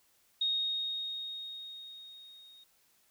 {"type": "tone with level ramp", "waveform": "sine", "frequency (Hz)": 3729, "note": "A#7", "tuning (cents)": 0, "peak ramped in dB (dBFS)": [-27, -54], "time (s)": [0.41, 2.64], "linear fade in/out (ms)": 5, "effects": ["white hiss -69 dBFS RMS until 3.1 s"]}